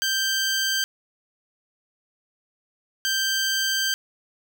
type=tone pair in turn; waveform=15% pulse; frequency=1568 / 1568 Hz; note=G6 / G6; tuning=0 / 0 cents; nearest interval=unison; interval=0 cents; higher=neither; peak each=-15 dBFS; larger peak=neither; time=0.02-0.84 / 3.05-3.94 s; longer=second; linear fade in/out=0 ms; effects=none